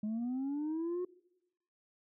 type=linear sweep; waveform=sine; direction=up; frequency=207.7 to 365.7 Hz; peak=-31 dBFS; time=0.03-1.05 s; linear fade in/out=5 ms; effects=noise-tail reverb RT60 0.9 s tail -23 dB re dry + tanh soft clip ceiling -32 dBFS